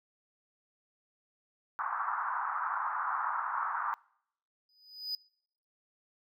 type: band-pass noise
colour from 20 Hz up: white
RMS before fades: -34 dBFS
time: 1.79-3.94 s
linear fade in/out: 0 ms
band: 880 to 1400 Hz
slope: 48 dB/octave
type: tone with exponential growth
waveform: triangle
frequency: 4978 Hz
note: D#8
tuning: in tune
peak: -29 dBFS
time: 4.69-5.15 s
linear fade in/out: 2 ms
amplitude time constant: 100 ms
effects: noise-tail reverb RT60 0.7 s tail -25 dB re dry